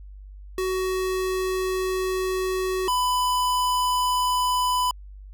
square tone pair in turn, 373.8 / 997.9 Hz, F#4 / B5, +18 / +18 cents, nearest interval octave + perfect fourth, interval 1700 cents, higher second, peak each -24 / -21 dBFS, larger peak second, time 0.58-2.88 / 2.88-4.91 s, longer first, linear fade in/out 2 ms, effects added 49 Hz sine -39 dBFS peak until 5.33 s

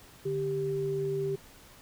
sine tone pair together, 146.83 / 392.6 Hz, D3 / G4, 0 / +3 cents, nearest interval octave + perfect fourth, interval 1703 cents, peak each -35 / -29 dBFS, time 0.25-1.36 s, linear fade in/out 10 ms, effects pink hiss -54 dBFS RMS until 1.81 s

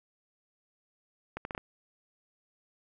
accelerating click train, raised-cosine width 0.5 ms, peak -21 dBFS, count 5, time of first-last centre 1.37-1.578 s, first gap 81 ms, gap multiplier 0.71, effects none

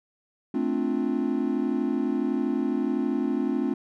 triangle chord, D minor seventh, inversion second, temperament equal, 220 / 261.6 / 293.7 / 349.2 Hz, A3 / C4 / D4 / F4, 0 / 0 / 0 / 0 cents, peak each -28 / -25 / -27 / -29 dBFS, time 0.54-3.74 s, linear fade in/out 5 ms, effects none

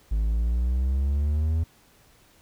triangle exponential sweep, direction up, 51.91 to 82.41 Hz, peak -19 dBFS, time 0.11-1.64 s, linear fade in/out 10 ms, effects pink hiss -58 dBFS RMS until 2.41 s

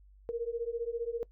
sine beating tone pair, 460 / 475 Hz, A#4 / A#4, -23 / +33 cents, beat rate 15 Hz, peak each -35 / -35 dBFS, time 0.29-1.23 s, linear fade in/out 0 ms, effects noise-tail reverb RT60 0.1 s tail -22 dB re dry + added 49 Hz sine -55 dBFS peak until 1.31 s

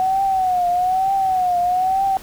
sine tone with vibrato, 743 Hz, F#5, 7 cents sharp, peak -15 dBFS, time 0-2.17 s, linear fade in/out 0 ms, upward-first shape triangle, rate 1.1 Hz, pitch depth 100 cents each way, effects pink hiss -40 dBFS RMS until 2.22 s

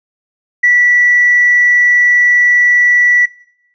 triangle tone with tanh clipping, 1955 Hz, B6, 18 cents flat, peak -5 dBFS, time 0.63-3.26 s, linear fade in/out 10 ms, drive 1 dB, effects noise-tail reverb RT60 0.8 s tail -22 dB re dry + resampled to 16000 Hz

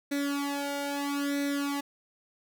sawtooth tone with flanger, 283.5 Hz, C#4, 39 cents sharp, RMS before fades -31 dBFS, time 0.11-1.81 s, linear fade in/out 10 ms, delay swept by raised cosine 0.5 to 1.39 ms, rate 0.77 Hz, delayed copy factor +1, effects none

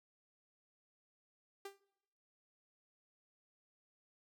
sawtooth tone with exponential decay, 395.9 Hz, G4, 17 cents sharp, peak -39 dBFS, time 1.65-1.8 s, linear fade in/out 5 ms, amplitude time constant 31 ms, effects noise-tail reverb RT60 0.9 s tail -23 dB re dry

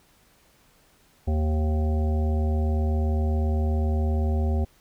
harmonic tone, 77.3 Hz, D#2, 11 cents flat, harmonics 1 / 3 / 5 / 7 / 9 / 10, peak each -21 / -31 / -35 / -38 / -40 / -41 dBFS, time 1.27-4.65 s, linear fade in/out 10 ms, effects pink hiss -60 dBFS RMS until 4.8 s

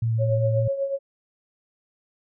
sine tone with vibrato, 113.5 Hz, A#2, 46 cents flat, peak -20 dBFS, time 0.02-0.68 s, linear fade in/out 5 ms, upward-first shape square, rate 5.5 Hz, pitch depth 14 cents each way
sine tone with tremolo, 550 Hz, C#5, 14 cents flat, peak -20 dBFS, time 0.18-0.99 s, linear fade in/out 50 ms, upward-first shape triangle, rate 8.1 Hz, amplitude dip 70%
effects none

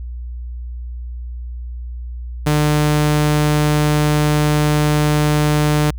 sawtooth tone, 150 Hz, D3, 37 cents sharp, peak -9 dBFS, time 2.46-5.91 s, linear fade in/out 10 ms, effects added 60 Hz sine -25 dBFS peak until 5.98 s

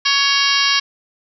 harmonic tone with a mistuned harmonic, 558 Hz, C#5, 11 cents sharp, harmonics 2 / 3 / 4 / 5 / 6 / 7 / 8 / 9 / 10, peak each -22 / -22 / -22 / -22 / -22 / -22 / -22 / -22 / -22 dBFS, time 0.05-0.8 s, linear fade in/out 10 ms, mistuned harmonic 6, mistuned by -70 cents, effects none

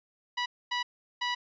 15% pulse tone bursts at uneven times, 978 Hz, B5, 17 cents flat, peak -22 dBFS, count 3, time 0.37-0.46 / 0.71-0.83 / 1.21-1.35 s, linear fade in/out 10 ms, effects resampled to 16000 Hz

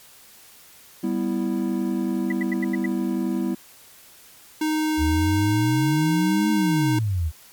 triangle chord, E minor, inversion first, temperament equal, 196 / 246.9 / 329.6 Hz, G3 / B3 / E4, 0 / 0 / 0 cents, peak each -24 dBFS, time 1.03-3.55 s, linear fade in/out 10 ms
sine tone bursts, 1975.5 Hz, B6, in tune, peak -25 dBFS, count 6, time 2.3-2.861 s, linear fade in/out 5 ms, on 21 ms, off 87 ms
square tone, 310 Hz, D#4, 6 cents flat, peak -21 dBFS, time 4.61-6.99 s, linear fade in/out 5 ms
sine exponential two-way sweep, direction up then down, 74 to 220 to 74 Hz, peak -20 dBFS, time 4.97-7.32 s, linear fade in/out 50 ms, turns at 6.51 s
effects white hiss -49 dBFS RMS until 7.52 s + MP3 96 kbps

